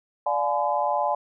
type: chord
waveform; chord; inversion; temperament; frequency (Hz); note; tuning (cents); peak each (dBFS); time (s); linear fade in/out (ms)
sine; D diminished seventh; none; just; 587.3 / 704.8 / 845.8 / 1014.9; D5 / F5 / Ab5 / Cb6; 0 / +16 / +31 / +47; -27 / -28 / -25 / -28; 0.26-1.15; 5
effects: none